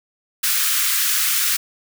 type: high-pass noise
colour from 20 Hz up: white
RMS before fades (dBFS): -19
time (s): 0.43-1.57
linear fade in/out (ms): 10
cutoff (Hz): 1200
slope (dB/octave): 48
effects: none